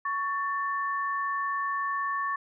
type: tone pair together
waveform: sine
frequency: 1116 / 1774.5 Hz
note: C#6 / A6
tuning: +11 / +14 cents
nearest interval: minor sixth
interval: 803 cents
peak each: -28 / -33 dBFS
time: 0.05-2.36 s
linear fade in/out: 5 ms
effects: none